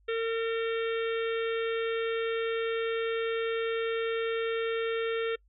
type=harmonic tone; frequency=455 Hz; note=A#4; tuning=42 cents flat; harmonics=1 / 3 / 4 / 5 / 6 / 7 / 8; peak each=-28 / -38 / -40 / -42 / -44 / -45 / -46 dBFS; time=0.08-5.36 s; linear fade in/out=10 ms; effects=noise-tail reverb RT60 0.1 s tail -26 dB re dry + added 50 Hz sine -61 dBFS peak until 5.48 s